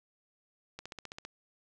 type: click train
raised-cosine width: 0.2 ms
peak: -25 dBFS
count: 8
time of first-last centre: 0.79-1.251 s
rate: 15.2 Hz
effects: none